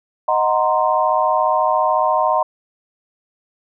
sine chord, C half-diminished seventh, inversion first, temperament equal, 622.3 / 740 / 932.3 / 1046.5 Hz, Eb5 / Gb5 / Bb5 / C6, 0 / 0 / 0 / 0 cents, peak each -19 / -20 / -19 / -19 dBFS, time 0.28-2.43 s, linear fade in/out 5 ms, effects none

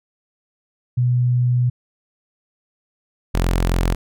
sine / sawtooth tone pair in turn, 123.47 / 43.65 Hz, B2 / F1, 0 / 0 cents, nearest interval octave + tritone, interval 1800 cents, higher first, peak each -14 / -12 dBFS, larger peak second, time 0.97-1.7 / 3.34-3.95 s, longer first, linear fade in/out 10 ms, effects none

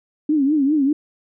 sine tone with vibrato, 288.9 Hz, D4, 28 cents flat, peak -14 dBFS, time 0.29-0.93 s, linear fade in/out 5 ms, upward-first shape triangle, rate 5 Hz, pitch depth 170 cents each way, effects none

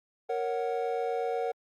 triangle chord, F# major, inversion first, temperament equal, 466.2 / 554.4 / 740 Hz, A#4 / C#5 / F#5, 0 / 0 / 0 cents, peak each -29 / -34 / -31 dBFS, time 0.29-1.52 s, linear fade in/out 10 ms, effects Opus 48 kbps

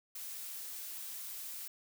blue noise, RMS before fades -44 dBFS, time 0.15-1.68 s, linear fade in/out 5 ms, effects none

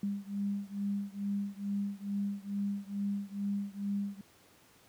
sine beating tone pair, 200 / 202.3 Hz, G3 / G#3, +35 / -45 cents, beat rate 2.3 Hz, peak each -35 / -36 dBFS, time 0.03-4.21 s, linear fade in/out 2 ms, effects pink hiss -62 dBFS RMS until 4.88 s + high-pass 100 Hz 12 dB/octave

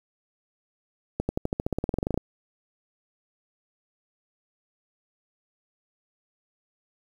accelerating click train, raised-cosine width 2 ms, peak -12 dBFS, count 18, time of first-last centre 1.2-2.176 s, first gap 90 ms, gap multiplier 0.94, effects 8-bit

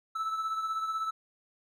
triangle beating tone pair, 1311 / 1327 Hz, E6 / E6, -10 / +11 cents, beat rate 16 Hz, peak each -29 / -38 dBFS, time 0.15-1.11 s, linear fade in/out 10 ms, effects none

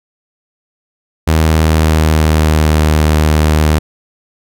sawtooth tone with pitch glide, 79.4 to 77.01 Hz, D#2 to D#2, +36 to -17 cents, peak -4 dBFS, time 1.27-3.79 s, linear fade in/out 10 ms, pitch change -53 cents, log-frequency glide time 1.39-2.89 s, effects none

